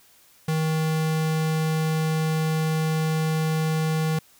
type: tone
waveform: square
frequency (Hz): 158.1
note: D#3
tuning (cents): +28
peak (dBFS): -22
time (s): 0.48-4.19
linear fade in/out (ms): 5
effects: white hiss -56 dBFS RMS until 4.39 s